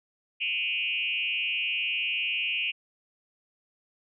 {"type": "tone with frequency modulation", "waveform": "sine", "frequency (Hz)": 2646, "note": "E7", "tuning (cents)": 6, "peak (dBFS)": -26, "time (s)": [0.4, 2.72], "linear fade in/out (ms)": 20, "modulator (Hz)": 187, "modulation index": 1.6, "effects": []}